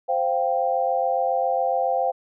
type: chord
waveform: sine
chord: C suspended fourth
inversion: none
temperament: just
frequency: 523.3 / 697.7 / 784.9 Hz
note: C5 / F5 / G5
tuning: 0 / -2 / +2 cents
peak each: -24 dBFS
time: 0.08-2.12 s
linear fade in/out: 20 ms
effects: none